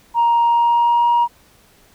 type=tone with pitch glide; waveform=sine; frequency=938 to 949.4 Hz; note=A#5 to A#5; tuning=+11 to +31 cents; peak=-10 dBFS; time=0.14-1.28 s; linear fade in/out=50 ms; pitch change=+20 cents; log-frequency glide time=0.42-1.09 s; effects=tanh soft clip ceiling -9 dBFS + pink hiss -52 dBFS RMS until 1.94 s